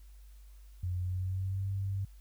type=tone with pitch glide; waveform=sine; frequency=90.1 to 97.69 Hz; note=F#2 to G2; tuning=-45 to -5 cents; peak=-31 dBFS; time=0.83-2.05 s; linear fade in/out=5 ms; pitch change=+140 cents; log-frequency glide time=0.99-1.67 s; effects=added 50 Hz sine -50 dBFS peak until 2.2 s + white hiss -68 dBFS RMS until 2.2 s